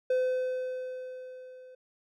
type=tone with level ramp; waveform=triangle; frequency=510 Hz; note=C5; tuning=44 cents flat; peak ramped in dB=-21 to -46 dBFS; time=0.1-1.75 s; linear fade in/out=5 ms; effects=none